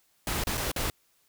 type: noise with dropouts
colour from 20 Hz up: pink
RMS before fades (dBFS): -30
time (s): 0.27-0.9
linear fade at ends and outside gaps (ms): 1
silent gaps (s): 0.438-0.47 / 0.573-0.577 / 0.716-0.762
effects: white hiss -68 dBFS RMS until 1.28 s